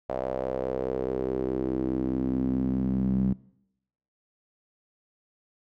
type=tone with band-pass filter sweep; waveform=sawtooth; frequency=64.8 Hz; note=C2; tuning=16 cents flat; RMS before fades=-28 dBFS; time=0.09-3.33 s; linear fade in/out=5 ms; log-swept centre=620 to 190 Hz; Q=4.2; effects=noise-tail reverb RT60 0.8 s tail -22 dB re dry